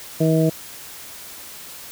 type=harmonic tone; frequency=160 Hz; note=D#3; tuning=49 cents sharp; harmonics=1 / 2 / 3 / 4; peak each=-17 / -20 / -22 / -23 dBFS; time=0.2-0.5 s; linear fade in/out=10 ms; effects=white hiss -38 dBFS RMS until 1.91 s